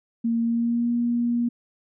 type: tone with pitch glide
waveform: sine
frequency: 231 to 238 Hz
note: A#3 to A#3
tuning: -16 to +36 cents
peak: -20 dBFS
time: 0.24-1.49 s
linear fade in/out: 10 ms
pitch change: +52 cents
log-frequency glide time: 0.41-0.91 s
effects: none